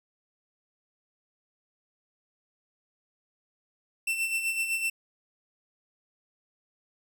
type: tone with tremolo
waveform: 45% pulse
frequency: 2684 Hz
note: E7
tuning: 31 cents sharp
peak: -25 dBFS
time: 4.07-4.9 s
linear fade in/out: 5 ms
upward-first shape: sine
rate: 7.9 Hz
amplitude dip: 55%
effects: none